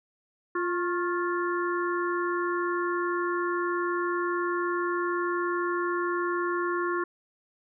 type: harmonic tone with a mistuned harmonic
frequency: 349.2 Hz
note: F4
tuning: in tune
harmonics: 1 / 3 / 4 / 5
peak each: -28 / -31 / -34 / -36 dBFS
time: 0.55-7.04 s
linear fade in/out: 5 ms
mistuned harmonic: 3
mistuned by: +61 cents
effects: none